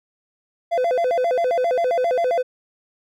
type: tone with vibrato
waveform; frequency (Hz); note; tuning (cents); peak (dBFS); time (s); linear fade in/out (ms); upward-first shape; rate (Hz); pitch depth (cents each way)
triangle; 587.3; D5; 0; -15; 0.71-2.43; 20; square; 7.5; 260
effects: none